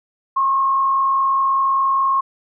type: tone with frequency modulation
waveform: sine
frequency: 1081 Hz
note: C#6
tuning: 44 cents flat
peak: -14 dBFS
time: 0.36-2.21 s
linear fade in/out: 10 ms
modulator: 44.9 Hz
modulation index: 0.51
effects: none